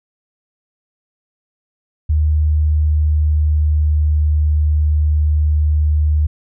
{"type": "tone with pitch glide", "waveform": "sine", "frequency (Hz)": [76.4, 75.74], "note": ["D#2", "D#2"], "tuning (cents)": [-31, -46], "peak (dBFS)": -11, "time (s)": [2.09, 6.27], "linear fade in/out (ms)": 10, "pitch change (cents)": -15, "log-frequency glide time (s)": [2.39, 4.15], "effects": []}